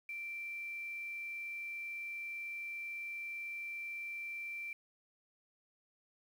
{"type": "tone with quantisation", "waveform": "sine", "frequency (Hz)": 2349, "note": "D7", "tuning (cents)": 0, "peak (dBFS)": -40, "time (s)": [0.09, 4.73], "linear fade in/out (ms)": 2, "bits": 10, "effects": []}